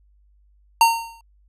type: tone with exponential decay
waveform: square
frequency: 918 Hz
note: A#5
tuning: 27 cents flat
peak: -9 dBFS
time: 0.81-1.21 s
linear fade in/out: 2 ms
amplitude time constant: 85 ms
effects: added 50 Hz sine -54 dBFS peak until 1.48 s + resampled to 32000 Hz